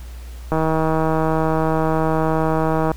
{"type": "click train", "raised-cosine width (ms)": 1, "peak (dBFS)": -6, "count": 382, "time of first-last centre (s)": [0.52, 2.916], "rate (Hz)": 159, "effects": ["added 60 Hz sine -31 dBFS peak until 2.96 s", "pink hiss -46 dBFS RMS until 2.96 s"]}